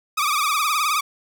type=tone with vibrato; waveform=sawtooth; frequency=1200 Hz; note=D6; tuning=37 cents sharp; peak=-15 dBFS; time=0.17-1.01 s; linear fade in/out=10 ms; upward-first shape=triangle; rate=19 Hz; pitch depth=130 cents each way; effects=none